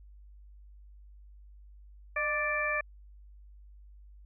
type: harmonic tone with a mistuned harmonic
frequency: 587.3 Hz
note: D5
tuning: in tune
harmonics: 1 / 2 / 3 / 4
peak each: -35 / -35 / -32 / -33 dBFS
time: 2.16-2.81 s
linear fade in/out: 5 ms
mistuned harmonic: 1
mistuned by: +51 cents
effects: added 50 Hz sine -50 dBFS peak until 4.25 s